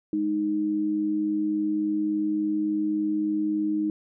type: tone pair together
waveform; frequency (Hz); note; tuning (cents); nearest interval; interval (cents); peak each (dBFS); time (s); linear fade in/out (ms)
sine; 207.2 / 310.7; G#3 / D#4; -4 / -2; perfect fifth; 702; -32 / -23; 0.13-3.9; 2
effects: none